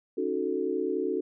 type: chord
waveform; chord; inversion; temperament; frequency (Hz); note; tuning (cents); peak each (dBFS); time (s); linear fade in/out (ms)
sine; D# half-diminished seventh; third; equal; 277.2 / 311.1 / 370 / 440; C#4 / D#4 / F#4 / A4; 0 / 0 / 0 / 0; -34 / -34 / -30 / -31; 0.17-1.21; 10
effects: none